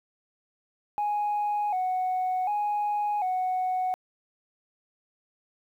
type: tone with vibrato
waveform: sine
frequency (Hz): 784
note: G5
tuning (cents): 0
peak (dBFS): -23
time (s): 0.98-3.94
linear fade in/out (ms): 0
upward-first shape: square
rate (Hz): 0.67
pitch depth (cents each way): 100
effects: tanh soft clip ceiling -22 dBFS + 10-bit